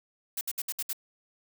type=noise bursts; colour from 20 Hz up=blue; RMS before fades=-32 dBFS; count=6; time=0.37-0.931 s; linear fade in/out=5 ms; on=41 ms; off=63 ms; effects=none